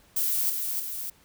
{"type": "noise with echo", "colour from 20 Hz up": "violet", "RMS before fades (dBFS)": -26, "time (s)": [0.16, 0.5], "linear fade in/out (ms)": 5, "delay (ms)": 300, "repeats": 2, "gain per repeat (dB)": -4, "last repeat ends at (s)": 1.1, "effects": ["pink hiss -59 dBFS RMS until 1.24 s"]}